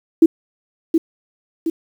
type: tone with echo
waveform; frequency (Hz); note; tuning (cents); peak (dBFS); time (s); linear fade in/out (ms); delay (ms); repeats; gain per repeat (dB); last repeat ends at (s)
sine; 326.7; E4; -15; -4; 0.22-0.26; 5; 720; 2; -6; 1.7
effects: 7-bit